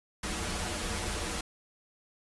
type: noise with comb filter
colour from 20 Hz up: pink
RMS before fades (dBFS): -34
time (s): 0.23-1.41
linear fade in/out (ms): 5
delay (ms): 7.5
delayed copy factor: -1
effects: resampled to 24000 Hz